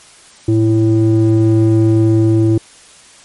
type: ring-modulated tone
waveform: triangle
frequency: 110.6 Hz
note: A2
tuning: 9 cents sharp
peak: -3 dBFS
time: 0.48-2.58 s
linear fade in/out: 5 ms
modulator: 221 Hz
effects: white hiss -42 dBFS RMS until 3.24 s + MP3 48 kbps